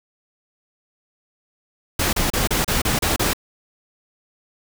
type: noise bursts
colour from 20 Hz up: pink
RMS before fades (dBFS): -20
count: 8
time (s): 1.99-3.334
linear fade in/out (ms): 5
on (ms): 140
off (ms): 32
effects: none